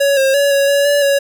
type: tone with pitch steps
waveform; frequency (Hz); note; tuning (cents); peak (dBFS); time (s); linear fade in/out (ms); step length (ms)
square; 560 / 536 / 566 / 557 / 565 / 575 / 559; C#5 / C5 / C#5 / C#5 / C#5 / D5 / C#5; +18 / +42 / +36 / +8 / +33 / -37 / +14; -11; 0-1.19; 10; 170
effects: none